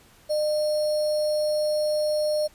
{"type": "tone with sample-and-hold", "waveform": "sine", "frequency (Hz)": 606, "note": "D#5", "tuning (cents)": -46, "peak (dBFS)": -21, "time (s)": [0.29, 2.48], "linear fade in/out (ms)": 20, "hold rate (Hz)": 4900, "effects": ["pink hiss -55 dBFS RMS until 2.54 s", "resampled to 32000 Hz"]}